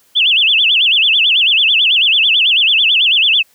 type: tone with vibrato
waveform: sine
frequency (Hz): 3013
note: F#7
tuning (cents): +31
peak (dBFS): -8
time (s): 0.15-3.43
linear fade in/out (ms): 20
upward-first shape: sine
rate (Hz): 9.1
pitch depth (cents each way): 270
effects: white hiss -53 dBFS RMS until 3.54 s + high-pass 80 Hz 12 dB/octave